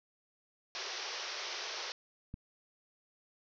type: band-pass noise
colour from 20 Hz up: white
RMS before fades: -41 dBFS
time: 0.75-1.92 s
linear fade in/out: 0 ms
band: 350 to 6000 Hz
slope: 96 dB/octave
type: click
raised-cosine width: 5 ms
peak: -30 dBFS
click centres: 2.341 s
effects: none